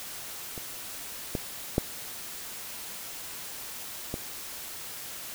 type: clicks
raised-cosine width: 2 ms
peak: -25 / -15 / -9 / -18 dBFS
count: 4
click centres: 0.578 / 1.352 / 1.781 / 4.141 s
effects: white hiss -40 dBFS RMS until 5.34 s